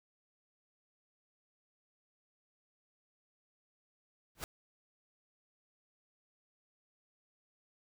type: noise with exponential growth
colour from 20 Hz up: pink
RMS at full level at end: -35 dBFS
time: 4.35-4.44 s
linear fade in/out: 1 ms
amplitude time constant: 18 ms
effects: none